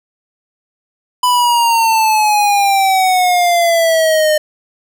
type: exponential sweep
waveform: square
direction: down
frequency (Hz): 999 to 607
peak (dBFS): -10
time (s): 1.23-4.38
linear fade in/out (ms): 5
effects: none